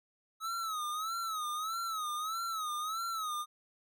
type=tone with vibrato; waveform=square; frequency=1283 Hz; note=E6; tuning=47 cents flat; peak=-35 dBFS; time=0.4-3.46 s; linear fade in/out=50 ms; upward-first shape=sine; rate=1.6 Hz; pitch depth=110 cents each way; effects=none